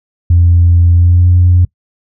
sine tone with pitch glide, 86.2 to 89.03 Hz, F2 to F2, -22 to +34 cents, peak -3 dBFS, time 0.3-1.65 s, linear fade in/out 5 ms, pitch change +56 cents, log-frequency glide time 0.93-1.28 s, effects noise-tail reverb RT60 0.1 s tail -23 dB re dry + tanh soft clip ceiling 0 dBFS

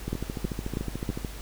two click trains, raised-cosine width 3 ms, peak -18 / -15 dBFS, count 17 / 4, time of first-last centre 0.08-1.248 / 0.13-1.092 s, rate 13.7 / 3.12 Hz, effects added 50 Hz sine -38 dBFS peak until 1.41 s + pink hiss -44 dBFS RMS until 1.41 s

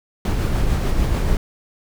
brown noise with tremolo, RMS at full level -17 dBFS, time 0.25-1.37 s, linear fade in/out 2 ms, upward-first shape sine, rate 6.8 Hz, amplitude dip 30%, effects none

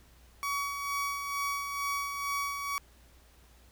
30% pulse tone with tremolo, 1130 Hz, C#6, 33 cents sharp, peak -27 dBFS, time 0.43-2.78 s, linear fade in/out 0 ms, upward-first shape sine, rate 2.2 Hz, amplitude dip 45%, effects added 60 Hz sine -58 dBFS peak until 3.71 s + pink hiss -62 dBFS RMS until 3.71 s

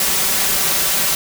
white noise with comb filter, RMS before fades -17 dBFS, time 0-1.15 s, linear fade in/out 2 ms, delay 5.2 ms, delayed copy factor +0.6, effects none

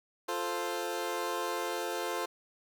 20% pulse chord, F major, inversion none, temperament equal, 349.2 / 440 / 523.3 Hz, F4 / A4 / C5, 0 / 0 / 0 cents, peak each -32 dBFS, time 0.28-2.26 s, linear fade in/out 10 ms, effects none

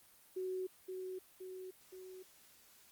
sine tone with echo, 372.3 Hz, F#4, 11 cents sharp, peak -37 dBFS, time 0.36-0.67 s, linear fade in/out 10 ms, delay 520 ms, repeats 3, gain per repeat -4 dB, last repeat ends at 2.23 s, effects white hiss -64 dBFS RMS until 2.91 s + Opus 32 kbps

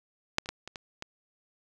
clicks, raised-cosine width 0.2 ms, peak -7 / -26 / -16 / -23 / -22 / -20 dBFS, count 6, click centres 0.384 / 0.459 / 0.49 / 0.676 / 0.758 / 1.024 s, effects none

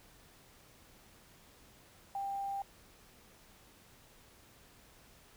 sine tone with quantisation, 792 Hz, G5, 18 cents sharp, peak -35 dBFS, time 2.15-2.62 s, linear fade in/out 2 ms, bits 10, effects pink hiss -61 dBFS RMS until 5.36 s

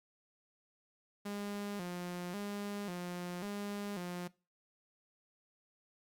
sawtooth tone with vibrato, 190 Hz, F#3, 46 cents sharp, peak -35 dBFS, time 1.25-4.28 s, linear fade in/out 10 ms, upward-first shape square, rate 0.92 Hz, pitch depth 120 cents each way, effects noise-tail reverb RT60 0.3 s tail -21 dB re dry + Opus 48 kbps

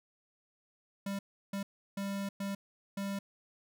square tone bursts at uneven times, 198 Hz, G3, 18 cents sharp, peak -35 dBFS, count 5, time 1.06-1.19 / 1.53-1.63 / 1.97-2.29 / 2.4-2.55 / 2.97-3.19 s, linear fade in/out 5 ms, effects none

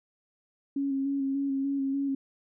sine tone with vibrato, 274.6 Hz, C#4, 16 cents flat, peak -26 dBFS, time 0.76-2.15 s, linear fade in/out 5 ms, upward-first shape square, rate 3.4 Hz, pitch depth 21 cents each way, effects none

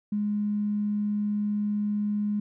triangle tone with tanh clipping, 207.7 Hz, G#3, in tune, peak -24 dBFS, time 0.12-2.4 s, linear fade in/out 5 ms, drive 3 dB, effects none

